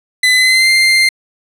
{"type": "tone with pitch glide", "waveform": "30% pulse", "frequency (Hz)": [2011, 2095], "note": ["B6", "C7"], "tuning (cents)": [31, 2], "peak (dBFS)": -5, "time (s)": [0.23, 1.09], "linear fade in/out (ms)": 5, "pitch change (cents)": 71, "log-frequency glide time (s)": [0.34, 0.7], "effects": ["low-pass 11000 Hz 12 dB/octave"]}